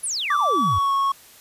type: exponential sweep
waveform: sine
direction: down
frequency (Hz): 11330 to 78.7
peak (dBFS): -23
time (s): 0.03-0.79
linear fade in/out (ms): 10
type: tone with pitch glide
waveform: triangle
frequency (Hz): 1166 to 1100.6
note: D6 to C#6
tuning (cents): -13 to -13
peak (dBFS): -16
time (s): 0.3-1.12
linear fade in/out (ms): 5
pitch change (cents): -100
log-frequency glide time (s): 0.46-0.93
effects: white hiss -48 dBFS RMS until 1.4 s + resampled to 32000 Hz